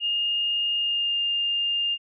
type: tone with pitch glide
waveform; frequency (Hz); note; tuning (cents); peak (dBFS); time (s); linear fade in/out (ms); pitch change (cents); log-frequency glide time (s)
sine; 2834 to 2811; F7 to F7; +25 to +11; -22; 0-1.98; 50; -14; 0.77-1.18
effects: none